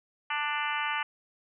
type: harmonic tone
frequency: 295.3 Hz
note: D4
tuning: 10 cents sharp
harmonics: 3 / 4 / 5 / 6 / 7 / 8 / 9 / 10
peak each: -34 / -35 / -36 / -37 / -37 / -38 / -39 / -39 dBFS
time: 0.3-1.03 s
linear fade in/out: 5 ms
effects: none